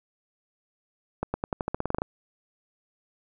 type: accelerating click train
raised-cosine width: 1 ms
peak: -13 dBFS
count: 13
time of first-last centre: 1.23-2.019 s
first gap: 110 ms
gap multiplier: 0.9
effects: none